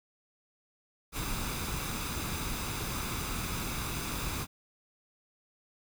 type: noise with comb filter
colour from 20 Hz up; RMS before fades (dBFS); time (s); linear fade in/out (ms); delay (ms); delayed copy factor
pink; -35; 1.12-4.47; 50; 0.81; +0.5
effects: none